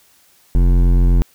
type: tone with hard clipping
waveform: triangle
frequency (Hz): 44.11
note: F1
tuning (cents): +18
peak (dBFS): -11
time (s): 0.55-1.22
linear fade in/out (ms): 0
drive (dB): 17
effects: white hiss -53 dBFS RMS until 1.34 s

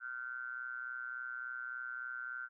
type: ring-modulated tone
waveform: triangle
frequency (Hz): 61.74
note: B1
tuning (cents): 0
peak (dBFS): -35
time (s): 0-2.49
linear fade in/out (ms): 50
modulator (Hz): 1460
effects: none

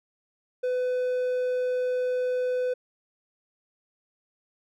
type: tone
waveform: triangle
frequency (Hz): 502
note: B4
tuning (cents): +28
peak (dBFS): -22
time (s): 0.63-2.74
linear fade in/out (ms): 10
effects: none

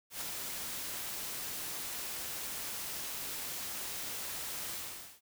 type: noise with ADSR envelope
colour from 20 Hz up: white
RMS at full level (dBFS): -38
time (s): 0.1-5.21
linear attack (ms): 110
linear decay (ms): 10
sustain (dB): -2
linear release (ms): 470
effects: none

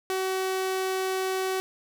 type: tone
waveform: sawtooth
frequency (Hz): 377.7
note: F#4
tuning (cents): +36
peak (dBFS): -22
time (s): 0.1-1.6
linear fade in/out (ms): 0
effects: none

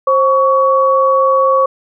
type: tone pair together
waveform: sine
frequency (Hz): 530.5 / 1124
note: C5 / C#6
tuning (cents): +24 / +24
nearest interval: octave + minor second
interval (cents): 1300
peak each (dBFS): -11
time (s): 0.07-1.66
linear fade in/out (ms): 5
effects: none

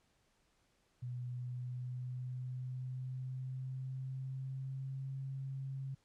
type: tone with pitch glide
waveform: sine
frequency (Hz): 123.47 to 134.64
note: B2 to C3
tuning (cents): 0 to +50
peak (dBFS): -39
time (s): 1.02-5.95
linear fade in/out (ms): 10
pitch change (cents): +150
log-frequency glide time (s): 1.29-5.13
effects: pink hiss -75 dBFS RMS until 6.04 s + low-pass 9000 Hz 12 dB/octave

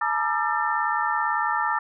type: tone cluster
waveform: sine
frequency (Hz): 862 / 940 / 1197 / 1347 / 1788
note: A5 / A#5 / D6 / E6 / A6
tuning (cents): -36 / +14 / +33 / +37 / +27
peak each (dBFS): -28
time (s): 0.01-1.79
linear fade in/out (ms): 5
effects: none

